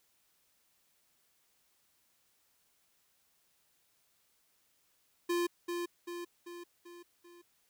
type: tone with echo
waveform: square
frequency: 347.6 Hz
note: F4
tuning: 8 cents flat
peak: -30 dBFS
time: 5.29-5.47 s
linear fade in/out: 10 ms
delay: 390 ms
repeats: 5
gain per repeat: -5 dB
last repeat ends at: 7.42 s
effects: white hiss -73 dBFS RMS until 7.69 s